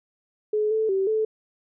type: tone with pitch steps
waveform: sine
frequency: 425.2 / 438.7 / 385.4 / 436.2 Hz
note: G#4 / A4 / G4 / A4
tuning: +41 / -5 / -29 / -15 cents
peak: -20 dBFS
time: 0.53-1.25 s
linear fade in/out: 5 ms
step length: 180 ms
effects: none